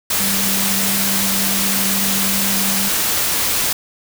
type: tone in noise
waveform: sine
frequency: 196 Hz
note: G3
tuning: in tune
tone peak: -23 dBFS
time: 0.2-2.89 s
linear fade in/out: 5 ms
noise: white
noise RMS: -18 dBFS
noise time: 0.1-3.73 s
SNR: -8 dB
effects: none